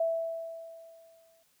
sine tone with exponential decay, 659.3 Hz, E5, in tune, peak -24 dBFS, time 0-1.43 s, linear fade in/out 5 ms, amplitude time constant 310 ms, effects white hiss -69 dBFS RMS until 1.6 s

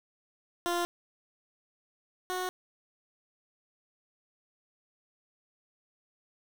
15% pulse tone pair in turn, 347.6 / 366.8 Hz, F4 / F#4, -8 / -15 cents, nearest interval minor second, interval 93 cents, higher second, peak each -22 / -25 dBFS, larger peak first, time 0.66-0.85 / 2.3-2.49 s, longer neither, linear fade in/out 0 ms, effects 8-bit

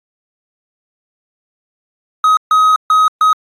triangle tone bursts at uneven times, 1264 Hz, D#6, 27 cents sharp, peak -5 dBFS, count 4, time 2.24-2.37 / 2.51-2.76 / 2.9-3.08 / 3.21-3.33 s, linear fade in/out 2 ms, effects AAC 32 kbps

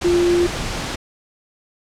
sine tone in noise, 349.2 Hz, F4, in tune, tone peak -13 dBFS, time 0.04-0.47 s, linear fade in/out 10 ms, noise pink, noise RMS -25 dBFS, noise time 0.01-0.96 s, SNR +9 dB, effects low-pass 7000 Hz 12 dB/octave

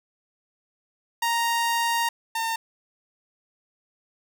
sawtooth tone pair in turn, 932 / 908.6 Hz, A#5 / A#5, -1 / -45 cents, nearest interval unison, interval 44 cents, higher first, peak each -18 / -21 dBFS, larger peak first, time 1.22-2.09 / 2.35-2.56 s, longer first, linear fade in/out 5 ms, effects none

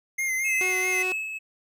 square tone with vibrato, 2092 Hz, C7, 1 cent flat, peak -25 dBFS, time 0.18-1.03 s, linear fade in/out 10 ms, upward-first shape sine, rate 4.6 Hz, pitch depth 38 cents each way
triangle tone with tremolo, 2590 Hz, E7, 31 cents flat, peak -23 dBFS, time 0.44-1.39 s, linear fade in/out 20 ms, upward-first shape sine, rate 2 Hz, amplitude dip 55%
sawtooth tone, 370 Hz, F#4, in tune, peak -26 dBFS, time 0.61-1.12 s, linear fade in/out 0 ms
effects none

